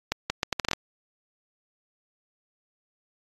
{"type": "accelerating click train", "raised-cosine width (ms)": 0.2, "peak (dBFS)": -7, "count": 9, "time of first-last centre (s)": [0.12, 0.733], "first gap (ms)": 180, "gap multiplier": 0.73, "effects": ["AAC 32 kbps"]}